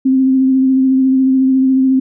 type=tone with vibrato; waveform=sine; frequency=263.2 Hz; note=C4; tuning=10 cents sharp; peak=-8 dBFS; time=0.05-2 s; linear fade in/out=10 ms; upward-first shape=triangle; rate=14 Hz; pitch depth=24 cents each way; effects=none